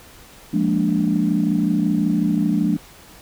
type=chord; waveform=sine; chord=Bb dominant seventh; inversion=second; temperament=equal; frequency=174.61 / 207.7 / 233.1 / 293.7 Hz; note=F3 / Ab3 / Bb3 / D4; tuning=0 / 0 / 0 / 0 cents; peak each=-21 / -20 / -23 / -21 dBFS; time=0.53-2.77 s; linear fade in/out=10 ms; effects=tanh soft clip ceiling -7 dBFS + pink hiss -45 dBFS RMS until 3.21 s